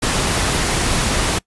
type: noise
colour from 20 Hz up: pink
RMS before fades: -18 dBFS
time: 0.02-1.39 s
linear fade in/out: 10 ms
effects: noise-tail reverb RT60 0.1 s tail -23 dB re dry + resampled to 24000 Hz